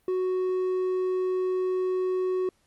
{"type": "tone with hard clipping", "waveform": "sine", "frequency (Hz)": 370, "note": "F#4", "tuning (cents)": 0, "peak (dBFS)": -25, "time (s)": [0.08, 2.49], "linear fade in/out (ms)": 2, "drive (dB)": 3, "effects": ["pink hiss -68 dBFS RMS until 2.66 s", "Opus 32 kbps"]}